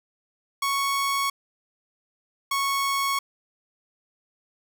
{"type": "tone pair in turn", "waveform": "sawtooth", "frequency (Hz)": [1108.7, 1104.7], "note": ["C#6", "C#6"], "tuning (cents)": [0, -6], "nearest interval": "unison", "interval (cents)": 6, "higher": "first", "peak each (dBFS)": -19, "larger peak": "neither", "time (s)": [[0.62, 1.3], [2.51, 3.19]], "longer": "neither", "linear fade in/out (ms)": 5, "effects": []}